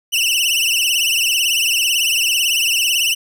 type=tone with vibrato; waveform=sawtooth; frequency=2820 Hz; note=F7; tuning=16 cents sharp; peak=-11 dBFS; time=0.12-3.15 s; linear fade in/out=20 ms; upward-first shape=triangle; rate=18 Hz; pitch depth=150 cents each way; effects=none